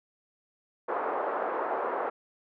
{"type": "band-pass noise", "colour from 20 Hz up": "pink", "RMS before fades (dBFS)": -31, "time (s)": [0.88, 2.1], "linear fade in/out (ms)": 10, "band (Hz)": [420, 1300], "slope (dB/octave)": 24, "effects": []}